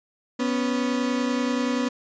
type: tone pair together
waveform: 35% pulse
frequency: 246.8 / 277.2 Hz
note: B3 / C#4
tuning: -1 / 0 cents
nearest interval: major second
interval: 201 cents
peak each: -22 / -26 dBFS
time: 0.39-1.89 s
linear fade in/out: 10 ms
effects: resampled to 16000 Hz